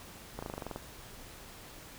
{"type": "slowing click train", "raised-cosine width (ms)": 1, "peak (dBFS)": -24, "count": 10, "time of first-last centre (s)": [0.39, 0.76], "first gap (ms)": 35, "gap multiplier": 1.04, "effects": ["pink hiss -50 dBFS RMS until 1.98 s"]}